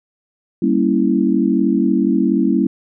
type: chord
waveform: sine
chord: G diminished seventh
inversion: none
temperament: equal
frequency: 196 / 233.1 / 277.2 / 329.6 Hz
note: G3 / Bb3 / Db4 / Fb4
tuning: 0 / 0 / 0 / 0 cents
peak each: -18 dBFS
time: 0.62-2.67 s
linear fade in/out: 5 ms
effects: none